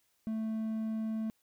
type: tone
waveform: triangle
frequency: 220.5 Hz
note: A3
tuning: 4 cents sharp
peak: -30 dBFS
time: 0.27-1.3 s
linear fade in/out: 0 ms
effects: white hiss -74 dBFS RMS until 1.42 s